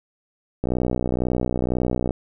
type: click train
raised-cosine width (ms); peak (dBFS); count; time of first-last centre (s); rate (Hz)
2; -9; 92; 0.64-2.108; 62
effects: none